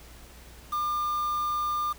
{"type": "tone with quantisation", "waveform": "triangle", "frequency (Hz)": 1200, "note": "D6", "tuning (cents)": 37, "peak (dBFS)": -24, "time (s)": [0.72, 1.93], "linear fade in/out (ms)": 10, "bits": 7, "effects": ["added 60 Hz sine -49 dBFS peak until 1.98 s", "pink hiss -51 dBFS RMS until 1.98 s"]}